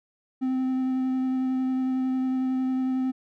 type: tone with vibrato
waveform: triangle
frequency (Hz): 259.3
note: C4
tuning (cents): -15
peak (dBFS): -21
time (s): 0.41-3.12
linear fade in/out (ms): 20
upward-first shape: sine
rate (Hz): 11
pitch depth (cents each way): 10
effects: none